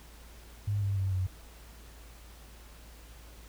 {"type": "tone with pitch steps", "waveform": "sine", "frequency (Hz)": [102.5, 99.24, 96.08, 93.02], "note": ["G#2", "G2", "G2", "F#2"], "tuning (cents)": [-22, 22, -34, 10], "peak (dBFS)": -27, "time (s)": [0.67, 1.27], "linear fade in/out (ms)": 10, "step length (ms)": 150, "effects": ["added 56 Hz sine -50 dBFS peak until 3.48 s", "pink hiss -55 dBFS RMS until 3.48 s"]}